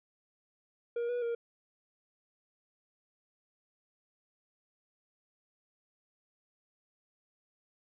triangle tone with pitch steps, 472.7 / 486.3 / 468.3 Hz, A#4 / B4 / A#4, +24 / -27 / +8 cents, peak -29 dBFS, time 0.96-1.35 s, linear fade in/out 5 ms, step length 130 ms, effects resampled to 8000 Hz

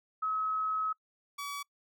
sine / sawtooth tone pair in turn, 1282 / 1140.1 Hz, E6 / C#6, -49 / +48 cents, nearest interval major second, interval 203 cents, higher first, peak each -29 / -33 dBFS, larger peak first, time 0.22-0.93 / 1.38-1.63 s, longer first, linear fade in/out 10 ms, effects noise-tail reverb RT60 0.1 s tail -25 dB re dry

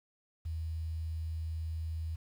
sine tone with quantisation, 80.6 Hz, E2, 38 cents flat, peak -34 dBFS, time 0.45-2.16 s, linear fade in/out 10 ms, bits 10, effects none

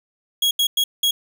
40% pulse tone bursts at uneven times, 3312 Hz, G#7, 5 cents flat, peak -15 dBFS, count 4, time 0.42-0.51 / 0.59-0.67 / 0.77-0.84 / 1.03-1.11 s, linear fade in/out 5 ms, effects none

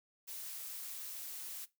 blue noise, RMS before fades -45 dBFS, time 0.27-1.66 s, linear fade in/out 20 ms, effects noise-tail reverb RT60 0.2 s tail -18 dB re dry

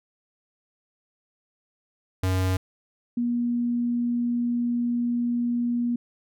square / sine tone pair in turn, 93.2 / 239.6 Hz, F#2 / A#3, +13 / +48 cents, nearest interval octave + major third, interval 1635 cents, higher second, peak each -22 dBFS, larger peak neither, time 2.23-2.57 / 3.17-5.96 s, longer second, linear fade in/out 5 ms, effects none

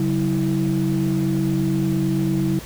sine tone cluster, 140.2 / 189 / 325.7 Hz, C#3 / F#3 / E4, +20 / +37 / -21 cents, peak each -21 dBFS, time 0-2.59 s, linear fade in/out 2 ms, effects tanh soft clip ceiling -12 dBFS + pink hiss -38 dBFS RMS until 2.65 s

